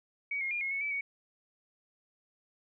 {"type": "tone with pitch steps", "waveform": "sine", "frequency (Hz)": [2258, 2145, 2412, 2163, 2207, 2306, 2236], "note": ["C#7", "C7", "D7", "C#7", "C#7", "D7", "C#7"], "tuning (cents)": [31, 42, 46, -43, -8, -32, 14], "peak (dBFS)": -31, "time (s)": [0.31, 1.01], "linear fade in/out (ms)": 5, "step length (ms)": 100, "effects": []}